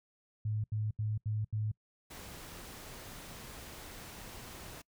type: tone bursts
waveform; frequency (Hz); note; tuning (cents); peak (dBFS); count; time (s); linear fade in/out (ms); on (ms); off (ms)
sine; 107.3; A2; -43; -31; 5; 0.45-1.716; 5; 190; 79
type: noise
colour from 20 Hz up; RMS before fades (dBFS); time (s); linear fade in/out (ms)
pink; -48; 2.1-4.82; 10
effects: noise-tail reverb RT60 0.1 s tail -25 dB re dry